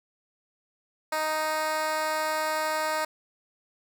10% pulse tone with high-pass filter, 311.1 Hz, D#4, in tune, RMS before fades -28 dBFS, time 1.12-3.05 s, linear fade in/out 5 ms, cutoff 670 Hz, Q 1.5, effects none

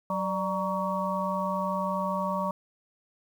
harmonic tone with a mistuned harmonic, 187.3 Hz, F#3, 21 cents sharp, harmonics 1 / 3 / 5 / 6, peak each -32 / -32 / -32 / -32 dBFS, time 0.1-2.51 s, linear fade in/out 2 ms, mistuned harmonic 3, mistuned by +88 cents, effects 9-bit

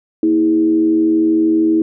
sine tone with frequency modulation, 322.8 Hz, E4, 36 cents flat, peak -10 dBFS, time 0.23-1.82 s, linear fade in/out 2 ms, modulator 87.3 Hz, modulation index 0.48, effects none

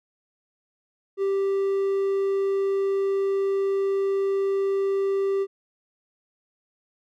triangle tone, 392 Hz, G4, in tune, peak -19 dBFS, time 1.17-5.47 s, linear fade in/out 50 ms, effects none

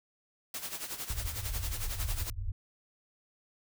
white noise with tremolo, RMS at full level -37 dBFS, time 0.54-2.3 s, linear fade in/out 2 ms, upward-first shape sine, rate 11 Hz, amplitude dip 70%
pink low-pass noise, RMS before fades -36 dBFS, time 1.1-2.52 s, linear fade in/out 2 ms, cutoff 110 Hz, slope 96 dB/octave
effects none

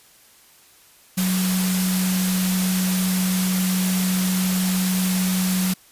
sine tone in noise, 185 Hz, F#3, in tune, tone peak -19 dBFS, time 1.17-5.74 s, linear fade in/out 10 ms, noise white, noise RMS -26 dBFS, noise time 1.17-5.74 s, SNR +4 dB, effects white hiss -52 dBFS RMS until 5.91 s + resampled to 32000 Hz

